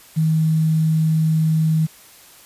sine tone with quantisation, 158.5 Hz, D#3, 32 cents sharp, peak -14 dBFS, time 0.16-1.87 s, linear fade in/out 20 ms, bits 7, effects white hiss -46 dBFS RMS until 2.45 s + resampled to 32000 Hz

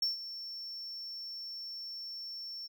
triangle tone with ADSR envelope, 5430 Hz, F8, 50 cents flat, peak -26 dBFS, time 0.02-2.68 s, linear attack 4 ms, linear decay 140 ms, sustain -13 dB, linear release 23 ms, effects none

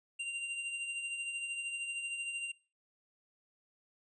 square tone with tremolo, 2775 Hz, F7, 12 cents flat, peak -35 dBFS, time 0.19-2.52 s, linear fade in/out 10 ms, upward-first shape triangle, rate 13 Hz, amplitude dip 50%, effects noise-tail reverb RT60 0.4 s tail -25 dB re dry + resampled to 22050 Hz

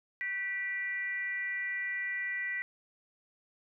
sine tone with frequency modulation, 1956 Hz, B6, 17 cents flat, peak -32 dBFS, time 0.21-2.62 s, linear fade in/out 0 ms, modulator 423 Hz, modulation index 0.49, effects none

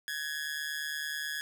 sawtooth tone with amplitude modulation, 1679 Hz, G#6, 18 cents sharp, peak -27 dBFS, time 0.08-1.41 s, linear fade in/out 0 ms, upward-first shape sine, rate 149 Hz, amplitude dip 75%, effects none

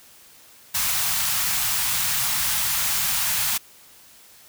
white band-stop noise, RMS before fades -23 dBFS, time 0.74-3.58 s, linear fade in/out 10 ms, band 180 to 770 Hz, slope 24 dB/octave, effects white hiss -50 dBFS RMS until 4.48 s

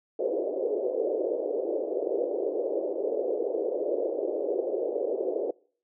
white band-pass noise, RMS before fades -29 dBFS, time 0.19-5.51 s, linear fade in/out 5 ms, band 350 to 560 Hz, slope 48 dB/octave, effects noise-tail reverb RT60 0.5 s tail -25 dB re dry

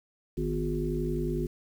harmonic tone with a mistuned harmonic, 51 Hz, G#1, 31 cents flat, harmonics 1 / 3 / 5 / 7 / 8, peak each -33 / -33 / -35 / -32 / -38 dBFS, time 0.37-1.47 s, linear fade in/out 10 ms, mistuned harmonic 5, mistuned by -64 cents, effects 9-bit

